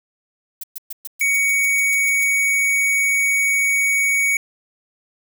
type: noise bursts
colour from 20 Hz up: violet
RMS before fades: -29 dBFS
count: 12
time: 0.61-2.242 s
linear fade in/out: 5 ms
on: 26 ms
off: 120 ms
type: tone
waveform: square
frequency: 2241 Hz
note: C#7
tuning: 18 cents sharp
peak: -16 dBFS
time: 1.21-4.37 s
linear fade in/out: 2 ms
effects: none